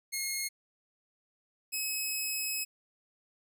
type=tone pair in turn; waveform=10% pulse; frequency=2154 / 2562 Hz; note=C7 / E7; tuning=+50 / -50 cents; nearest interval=minor third; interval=300 cents; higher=second; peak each=-23 dBFS; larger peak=neither; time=0.12-0.49 / 1.72-2.65 s; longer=second; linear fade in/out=20 ms; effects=none